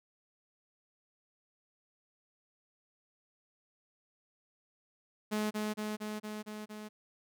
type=tone with echo; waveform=sawtooth; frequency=212.7 Hz; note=G#3; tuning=42 cents sharp; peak=-27 dBFS; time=5.31-5.51 s; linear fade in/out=20 ms; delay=230 ms; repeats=6; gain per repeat=-2 dB; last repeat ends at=6.89 s; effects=none